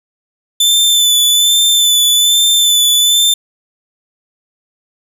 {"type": "tone with vibrato", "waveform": "sawtooth", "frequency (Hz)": 3520, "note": "A7", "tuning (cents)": 0, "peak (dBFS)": -5, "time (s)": [0.6, 3.34], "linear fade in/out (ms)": 5, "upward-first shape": "sine", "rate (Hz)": 1.2, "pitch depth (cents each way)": 26, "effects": []}